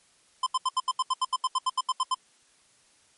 square tone bursts, 1032 Hz, C6, 24 cents flat, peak -23 dBFS, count 16, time 0.43-2.145 s, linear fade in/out 5 ms, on 35 ms, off 77 ms, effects white hiss -62 dBFS RMS until 3.17 s + MP3 48 kbps

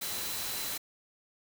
sine tone in noise, 4024 Hz, B7, 32 cents sharp, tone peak -43 dBFS, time 0.01-0.78 s, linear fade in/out 10 ms, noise white, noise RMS -36 dBFS, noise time 0.01-0.78 s, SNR -10 dB, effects none

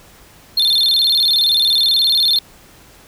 triangle tone with vibrato, 3898 Hz, B7, 23 cents flat, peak -10 dBFS, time 0.57-2.39 s, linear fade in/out 5 ms, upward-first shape square, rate 19 Hz, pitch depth 150 cents each way, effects pink hiss -45 dBFS RMS until 3.07 s

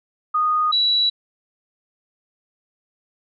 sine tone pair in turn, 1236 / 3924 Hz, D#6 / B7, -12 / -12 cents, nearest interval octave + minor sixth, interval 2000 cents, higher second, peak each -16 / -15 dBFS, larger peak second, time 0.34-0.72 / 0.72-1.1 s, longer neither, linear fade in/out 10 ms, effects none

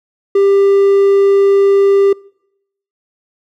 triangle tone, 396.2 Hz, G4, 18 cents sharp, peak -5 dBFS, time 0.35-2.13 s, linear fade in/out 5 ms, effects noise-tail reverb RT60 0.8 s tail -26 dB re dry

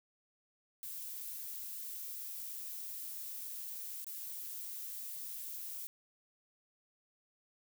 violet noise with dropouts, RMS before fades -44 dBFS, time 0.83-5.87 s, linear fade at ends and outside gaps 0 ms, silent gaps 4.044-4.067 s, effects none

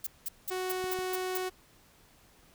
violet noise bursts, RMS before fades -34 dBFS, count 7, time 0.04-1.376 s, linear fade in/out 5 ms, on 28 ms, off 190 ms
sawtooth tone, 370 Hz, F#4, in tune, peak -28 dBFS, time 0.5-1.5 s, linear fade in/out 20 ms
clicks, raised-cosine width 3 ms, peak -32 dBFS, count 2, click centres 0.841 / 0.989 s
effects pink hiss -61 dBFS RMS until 2.54 s

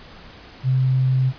sine tone, 130.2 Hz, C3, 8 cents flat, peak -15 dBFS, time 0.63-1.33 s, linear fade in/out 50 ms, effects pink hiss -43 dBFS RMS until 1.38 s + resampled to 11025 Hz

